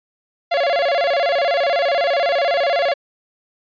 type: tone with vibrato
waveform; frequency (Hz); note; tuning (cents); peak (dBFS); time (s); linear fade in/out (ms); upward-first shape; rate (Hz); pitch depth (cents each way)
45% pulse; 622.3; D#5; 0; -15; 0.51-2.94; 10; square; 16; 180
effects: resampled to 11025 Hz